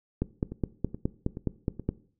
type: two click trains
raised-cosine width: 3 ms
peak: -13 / -23 dBFS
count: 9 / 4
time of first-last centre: 0.22-1.89 / 0.52-1.797 s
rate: 4.79 / 2.35 Hz
effects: noise-tail reverb RT60 0.5 s tail -19 dB re dry